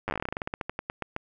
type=slowing click train; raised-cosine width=0.5 ms; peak=-15 dBFS; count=23; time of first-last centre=0.08-1.164 s; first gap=9 ms; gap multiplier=1.14; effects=none